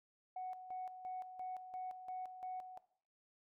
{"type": "tone with tremolo", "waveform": "sine", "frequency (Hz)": 741, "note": "F#5", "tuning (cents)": 2, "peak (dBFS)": -40, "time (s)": [0.36, 2.78], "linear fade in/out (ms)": 5, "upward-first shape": "square", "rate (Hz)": 2.9, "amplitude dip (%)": 65, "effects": ["noise-tail reverb RT60 0.6 s tail -18 dB re dry", "tanh soft clip ceiling -37 dBFS"]}